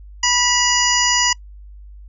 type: harmonic tone with a mistuned harmonic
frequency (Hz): 981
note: B5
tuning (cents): -12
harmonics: 1 / 2 / 3 / 5 / 6 / 7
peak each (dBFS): -21 / -21 / -21 / -21 / -21 / -21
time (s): 0.23-1.33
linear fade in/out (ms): 5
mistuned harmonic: 3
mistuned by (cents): -37
effects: noise-tail reverb RT60 0.1 s tail -26 dB re dry + added 50 Hz sine -36 dBFS peak until 2.08 s